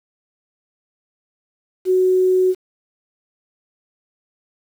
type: tone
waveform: sine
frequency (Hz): 370.7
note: F#4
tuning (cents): +3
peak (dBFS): -12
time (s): 1.85-2.55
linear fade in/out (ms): 50
effects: 7-bit